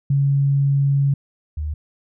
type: tone pair in turn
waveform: sine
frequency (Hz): 139.5 / 75.76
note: C#3 / D#2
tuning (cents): +11 / -46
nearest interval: major seventh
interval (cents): 1057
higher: first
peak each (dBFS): -14 / -22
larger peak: first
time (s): 0.1-1.14 / 1.57-1.74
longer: first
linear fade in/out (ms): 5
effects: none